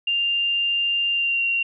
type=tone with pitch glide; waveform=sine; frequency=2794 to 2757 Hz; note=F7 to F7; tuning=0 to -23 cents; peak=-19 dBFS; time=0.07-1.63 s; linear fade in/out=5 ms; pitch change=-23 cents; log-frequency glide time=1.11-1.43 s; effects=none